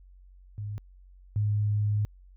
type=tone pair in turn; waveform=sine; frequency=103.83 / 104.49 Hz; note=G#2 / G#2; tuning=0 / +11 cents; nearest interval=unison; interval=11 cents; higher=second; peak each=-32 / -23 dBFS; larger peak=second; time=0.58-0.78 / 1.36-2.05 s; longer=second; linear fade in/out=0 ms; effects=added 46 Hz sine -50 dBFS peak until 2.36 s

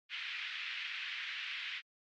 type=band-pass noise; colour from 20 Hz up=white; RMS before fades=-41 dBFS; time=0.09-1.82 s; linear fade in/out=50 ms; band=1800 to 3100 Hz; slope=24 dB/octave; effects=low-pass 5000 Hz 12 dB/octave + MP3 64 kbps

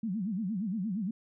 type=tone with vibrato; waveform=sine; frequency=202.2 Hz; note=G#3; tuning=46 cents flat; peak=-30 dBFS; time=0.03-1.11 s; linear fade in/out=5 ms; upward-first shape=sine; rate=8.6 Hz; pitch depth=230 cents each way; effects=none

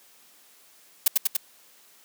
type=noise with echo; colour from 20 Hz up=blue; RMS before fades=-17 dBFS; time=1.06-1.08 s; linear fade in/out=5 ms; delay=96 ms; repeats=3; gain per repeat=-2 dB; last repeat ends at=1.368 s; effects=white hiss -56 dBFS RMS until 2.04 s + high-pass 200 Hz 12 dB/octave

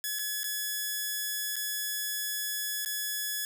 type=tone with dropouts; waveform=5% pulse; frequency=1700 Hz; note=G#6; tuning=40 cents sharp; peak=-20 dBFS; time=0.04-3.45 s; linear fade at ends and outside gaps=1 ms; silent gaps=0.188-0.192 / 0.433-0.441 / 1.558-1.564 / 2.849-2.859 s; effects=9-bit

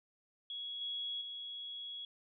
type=tone with level steps; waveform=sine; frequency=3339 Hz; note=G#7; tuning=9 cents sharp; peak=-40 / -37 / -42 dBFS; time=0.5-2.05 s; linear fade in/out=2 ms; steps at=0.81 / 1.21 s; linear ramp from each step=5 ms; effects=none

